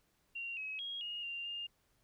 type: tone with pitch steps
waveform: sine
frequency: 2760 / 2557 / 3280 / 2860 / 2783 / 2816 Hz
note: F7 / D#7 / G#7 / F7 / F7 / F7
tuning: -21 / +47 / -22 / +41 / -7 / +14 cents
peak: -39 dBFS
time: 0.35-1.67 s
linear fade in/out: 10 ms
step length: 220 ms
effects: pink hiss -75 dBFS RMS until 2.03 s